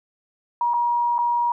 sine tone with dropouts, 954 Hz, A#5, 40 cents sharp, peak -18 dBFS, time 0.61-1.52 s, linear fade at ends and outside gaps 2 ms, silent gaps 0.736-0.74 / 1.182-1.188 s, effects none

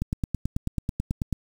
click train, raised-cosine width 5 ms, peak -13 dBFS, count 13, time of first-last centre 0.02-1.327 s, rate 9.18 Hz, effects 7-bit

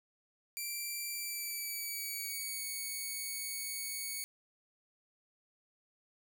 5% pulse tone with pitch glide, 2350 to 2228 Hz, D7 to C#7, +1 to +8 cents, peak -28 dBFS, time 0.57-4.24 s, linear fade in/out 0 ms, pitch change -93 cents, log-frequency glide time 1.11-2.64 s, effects none

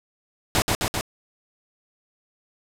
pink noise with echo, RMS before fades -20 dBFS, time 0.55-0.62 s, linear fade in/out 0 ms, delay 130 ms, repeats 3, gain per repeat -2 dB, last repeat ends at 1.01 s, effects low-pass 12000 Hz 12 dB/octave

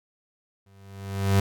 35% pulse tone with exponential growth, 98 Hz, G2, in tune, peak -14 dBFS, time 0.66-1.4 s, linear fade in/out 5 ms, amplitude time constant 160 ms, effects none

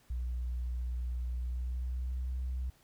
sine tone with pitch glide, 61 to 63.59 Hz, B1 to C2, -21 to -49 cents, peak -31 dBFS, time 0.1-2.7 s, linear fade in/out 5 ms, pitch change +72 cents, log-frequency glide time 1.33-2.29 s, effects tanh soft clip ceiling -30 dBFS + pink hiss -66 dBFS RMS until 2.83 s

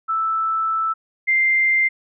sine tone pair in turn, 1318.5 / 2093 Hz, E6 / C7, 0 / 0 cents, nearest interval minor sixth, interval 800 cents, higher second, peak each -18 / -14 dBFS, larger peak second, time 0.08-0.94 / 1.27-1.89 s, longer first, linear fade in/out 20 ms, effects none

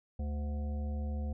harmonic tone, 73.42 Hz, D2, in tune, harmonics 1 / 3 / 5 / 7 / 9 / 10, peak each -33 / -42 / -58 / -49 / -61 / -53 dBFS, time 0.19-1.33 s, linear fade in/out 5 ms, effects none

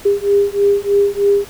sine beating tone pair, 401.4 / 404.6 Hz, G4 / G#4, +41 / -45 cents, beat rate 3.2 Hz, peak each -14 dBFS, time 0.05-1.45 s, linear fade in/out 10 ms, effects pink hiss -37 dBFS RMS until 1.49 s

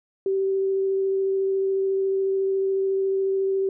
sine tone with vibrato, 386.7 Hz, G4, 24 cents flat, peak -20 dBFS, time 0.26-3.69 s, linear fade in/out 2 ms, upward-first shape sine, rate 14 Hz, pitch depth 8 cents each way, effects none

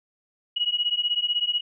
sine beating tone pair, 2900 / 2916 Hz, F#7 / F#7, -35 / -26 cents, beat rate 16 Hz, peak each -25 dBFS, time 0.56-1.61 s, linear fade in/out 10 ms, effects none

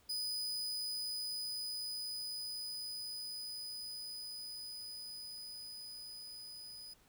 40% pulse tone with level ramp, 4978 Hz, D#8, in tune, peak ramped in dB -35 to -47 dBFS, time 0.09-6.94 s, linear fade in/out 10 ms, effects pink hiss -68 dBFS RMS until 7.08 s

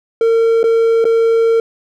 triangle tone with dropouts, 456.1 Hz, A#4, 38 cents flat, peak -7 dBFS, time 0.21-1.6 s, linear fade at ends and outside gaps 2 ms, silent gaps 0.631-0.64 / 1.043-1.052 s, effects none

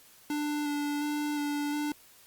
square tone with vibrato, 293.7 Hz, D4, in tune, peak -30 dBFS, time 0.3-1.92 s, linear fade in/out 2 ms, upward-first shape square, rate 1.4 Hz, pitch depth 13 cents each way, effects white hiss -57 dBFS RMS until 2.26 s + Opus 48 kbps

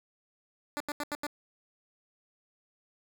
10% pulse tone bursts, 293.3 Hz, D4, 2 cents flat, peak -24 dBFS, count 5, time 0.77-1.267 s, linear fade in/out 0 ms, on 33 ms, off 83 ms, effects none

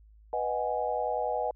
sine chord, G# minor seventh, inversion first, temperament equal, 493.9 / 622.3 / 740 / 830.6 Hz, B4 / D#5 / F#5 / G#5, 0 / 0 / 0 / 0 cents, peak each -33 dBFS, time 0.33-1.51 s, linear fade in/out 2 ms, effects added 53 Hz sine -53 dBFS peak until 1.55 s

